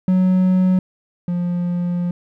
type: tone pair in turn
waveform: triangle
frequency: 185 / 175.73 Hz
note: F#3 / F3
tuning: 0 / +11 cents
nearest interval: minor second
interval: 89 cents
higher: first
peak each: -10 / -16 dBFS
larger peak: first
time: 0.08-0.79 / 1.28-2.11 s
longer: second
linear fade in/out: 2 ms
effects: none